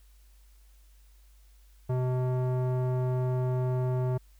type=tone with low-pass filter; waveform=square; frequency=127 Hz; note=B2; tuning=49 cents sharp; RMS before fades=-28 dBFS; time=1.89-4.18 s; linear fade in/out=10 ms; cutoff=780 Hz; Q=1.1; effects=added 50 Hz sine -54 dBFS peak until 4.39 s + white hiss -67 dBFS RMS until 4.39 s